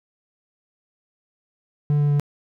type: tone with pitch steps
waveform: triangle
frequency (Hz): 146.83 / 145.73 / 144.64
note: D3 / D3 / D3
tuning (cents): 0 / -13 / -26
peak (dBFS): -14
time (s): 1.9-2.197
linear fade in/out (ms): 0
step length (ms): 99
effects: none